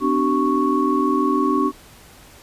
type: tone cluster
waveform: sine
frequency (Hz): 256.4 / 296.2 / 382.4 / 1107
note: C4 / D4 / G4 / C#6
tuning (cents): -35 / +15 / -43 / -3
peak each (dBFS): -22 / -20 / -23 / -21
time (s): 0-1.72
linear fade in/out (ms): 50
effects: pink hiss -46 dBFS RMS until 2.42 s + resampled to 32000 Hz